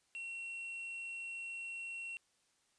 triangle tone with quantisation, 2727 Hz, F7, 42 cents flat, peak -40 dBFS, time 0.15-2.17 s, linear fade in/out 0 ms, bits 10, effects white hiss -75 dBFS RMS until 2.78 s + resampled to 22050 Hz

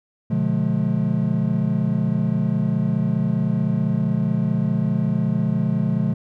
triangle chord, B diminished seventh, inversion none, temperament just, 123.47 / 148.16 / 177.8 / 213.4 Hz, B2 / D3 / F3 / Ab3, 0 / +16 / +31 / +47 cents, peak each -23 / -22 / -21 / -21 dBFS, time 0.3-6.14 s, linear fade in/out 10 ms, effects none

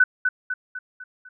sine tone with echo, 1499 Hz, F#6, 22 cents sharp, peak -11 dBFS, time 0-0.04 s, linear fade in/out 5 ms, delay 250 ms, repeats 5, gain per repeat -6 dB, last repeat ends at 1.29 s, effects none

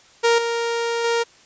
sawtooth tone with level steps, 466.2 Hz, A#4, in tune, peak -10 / -17 / -14 dBFS, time 0.23-1.24 s, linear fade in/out 20 ms, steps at 0.38 / 1.04 s, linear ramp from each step 5 ms, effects white hiss -51 dBFS RMS until 1.45 s + resampled to 16000 Hz

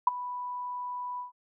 sine tone with ADSR envelope, 987.8 Hz, B5, in tune, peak -15 dBFS, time 0.07-1.32 s, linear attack 4 ms, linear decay 18 ms, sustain -18 dB, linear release 130 ms, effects none

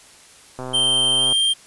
click train, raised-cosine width 1 ms, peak -17 dBFS, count 95, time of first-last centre 0.59-1.324 s, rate 128 Hz
square tone with pitch glide, 3136 to 3178 Hz, G7 to G7, 0 to +23 cents, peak -16 dBFS, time 0.73-1.54 s, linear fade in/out 20 ms, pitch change +23 cents, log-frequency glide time 1.18-1.29 s
effects white hiss -47 dBFS RMS until 1.66 s + resampled to 24000 Hz

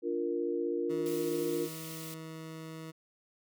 sine chord, Bb major, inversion first, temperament equal, 293.7 / 349.2 / 466.2 Hz, D4 / F4 / Bb4, 0 / 0 / 0 cents, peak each -37 / -33 / -34 dBFS, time 0.02-1.69 s, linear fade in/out 50 ms
20% pulse tone, 160.3 Hz, E3, 48 cents flat, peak -37 dBFS, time 0.89-2.92 s, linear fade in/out 20 ms
white high-pass noise, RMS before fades -46 dBFS, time 1.06-2.14 s, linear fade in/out 0 ms, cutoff 2100 Hz, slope 48 dB/octave
effects none

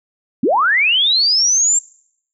sine linear sweep, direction up, 194.3 to 7480 Hz, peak -11 dBFS, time 0.43-1.79 s, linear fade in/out 5 ms, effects noise-tail reverb RT60 0.7 s tail -24 dB re dry

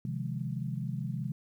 sine chord, F minor seventh, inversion second, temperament equal, 130.81 / 155.56 / 174.61 / 207.7 Hz, C3 / Eb3 / F3 / Ab3, 0 / 0 / 0 / 0 cents, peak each -35 / -38 / -39 / -40 dBFS, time 0.05-1.32 s, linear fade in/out 2 ms, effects 11-bit

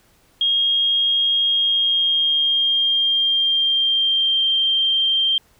sine tone with pitch glide, 3254 to 3163 Hz, G#7 to G7, -36 to +15 cents, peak -15 dBFS, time 0.41-5.38 s, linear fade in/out 2 ms, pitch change -49 cents, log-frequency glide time 1.42-4.46 s, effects pink hiss -57 dBFS RMS until 5.59 s

